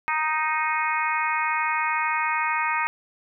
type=harmonic tone; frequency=311.1 Hz; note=D#4; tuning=in tune; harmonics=3 / 4 / 5 / 6 / 7 / 8; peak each=-26 / -28 / -32 / -31 / -29 / -31 dBFS; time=0.08-2.87 s; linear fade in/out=0 ms; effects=none